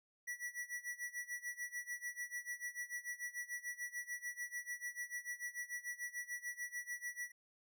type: tone with tremolo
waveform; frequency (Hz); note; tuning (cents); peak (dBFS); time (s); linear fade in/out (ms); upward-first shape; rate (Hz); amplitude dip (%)
square; 1947; B6; -25; -40; 0.27-7.32; 10; sine; 6.8; 90
effects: none